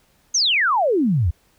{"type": "exponential sweep", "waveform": "sine", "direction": "down", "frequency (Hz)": [6645, 73.3], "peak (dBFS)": -15, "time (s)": [0.34, 1.31], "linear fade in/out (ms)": 10, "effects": ["pink hiss -60 dBFS RMS until 1.58 s"]}